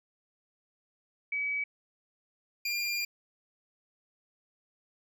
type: tone pair in turn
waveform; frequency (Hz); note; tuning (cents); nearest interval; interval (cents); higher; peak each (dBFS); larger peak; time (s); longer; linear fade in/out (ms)
sine / 25% pulse; 2280 / 2398; C#7 / D7; +48 / +36; minor second; 88; second; -29 / -26; second; 1.32-1.64 / 2.65-3.05; second; 5
effects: none